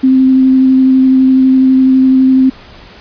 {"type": "tone with vibrato", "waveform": "sine", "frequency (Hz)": 261.6, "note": "C4", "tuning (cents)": 0, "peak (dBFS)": -4, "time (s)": [0.03, 2.5], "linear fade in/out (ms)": 10, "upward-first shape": "square", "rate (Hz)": 12, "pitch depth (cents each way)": 8, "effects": ["pink hiss -36 dBFS RMS until 3 s", "resampled to 11025 Hz"]}